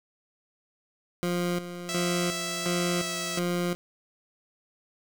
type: tone with tremolo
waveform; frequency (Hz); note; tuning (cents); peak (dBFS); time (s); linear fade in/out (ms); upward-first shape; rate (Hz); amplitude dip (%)
20% pulse; 175.8; F3; +12; -21; 1.23-3.75; 0; square; 1.4; 70
type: tone with pitch glide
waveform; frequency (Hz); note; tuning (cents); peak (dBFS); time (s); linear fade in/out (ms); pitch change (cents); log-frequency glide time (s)
5% pulse; 659.3 to 654; E5 to E5; 0 to -14; -19; 1.89-3.39; 0; -14; 2.94-3.11
effects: 8-bit